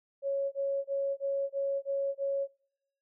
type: tone bursts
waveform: sine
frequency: 553 Hz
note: C#5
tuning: 4 cents flat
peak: -28 dBFS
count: 7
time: 0.22-2.476 s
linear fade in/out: 50 ms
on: 300 ms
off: 26 ms
effects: noise-tail reverb RT60 0.8 s tail -25 dB re dry